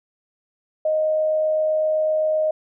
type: tone with amplitude modulation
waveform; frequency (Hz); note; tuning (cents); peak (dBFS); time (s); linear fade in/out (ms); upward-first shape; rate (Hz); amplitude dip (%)
sine; 622.3; D#5; 0; -16; 0.85-2.51; 5; sine; 87.8; 25
effects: none